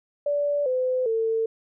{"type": "tone with pitch steps", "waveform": "sine", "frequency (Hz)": [579, 509.9, 449.1], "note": ["D5", "C5", "A4"], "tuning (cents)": [-25, -45, 35], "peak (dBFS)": -21, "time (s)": [0.26, 1.46], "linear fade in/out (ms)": 5, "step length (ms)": 400, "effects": []}